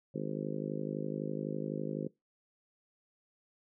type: harmonic tone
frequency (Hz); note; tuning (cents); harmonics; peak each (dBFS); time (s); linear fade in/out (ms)
51.91; G#1; 0; 3 / 4 / 5 / 6 / 7 / 8 / 9 / 10; -40 / -41 / -42 / -43 / -43 / -44 / -45 / -45; 0.14-2.08; 10
effects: noise-tail reverb RT60 0.2 s tail -22 dB re dry